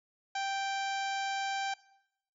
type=harmonic tone; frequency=784 Hz; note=G5; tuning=in tune; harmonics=1 / 2 / 3 / 4 / 5 / 6 / 7 / 8 / 9; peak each=-33 / -39 / -43 / -45 / -47 / -49 / -50 / -51 / -52 dBFS; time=0.35-1.74 s; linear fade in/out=5 ms; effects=noise-tail reverb RT60 0.8 s tail -20 dB re dry